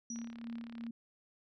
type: tone with exponential decay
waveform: sine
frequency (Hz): 5820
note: F#8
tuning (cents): -29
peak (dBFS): -39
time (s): 0.1-0.34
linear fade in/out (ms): 2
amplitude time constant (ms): 52
type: tone with tremolo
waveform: sine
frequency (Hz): 232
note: A#3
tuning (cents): -8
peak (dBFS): -39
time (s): 0.1-0.91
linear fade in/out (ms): 5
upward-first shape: sine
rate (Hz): 2.9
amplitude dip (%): 55
type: click train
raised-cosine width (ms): 0.3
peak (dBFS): -37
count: 26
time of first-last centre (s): 0.16-0.866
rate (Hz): 35.4
effects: none